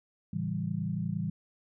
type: chord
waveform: sine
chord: A dominant seventh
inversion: none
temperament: equal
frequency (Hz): 110 / 138.59 / 164.81 / 196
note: A2 / C#3 / E3 / G3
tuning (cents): 0 / 0 / 0 / 0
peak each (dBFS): -37 / -39 / -33 / -35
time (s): 0.33-1.3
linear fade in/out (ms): 5
effects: none